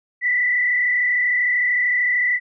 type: tone with frequency modulation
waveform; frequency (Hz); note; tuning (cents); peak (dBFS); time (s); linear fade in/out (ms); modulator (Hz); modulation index
sine; 1975.5; B6; 0; -16; 0.21-2.4; 50; 33.2; 1.3
effects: none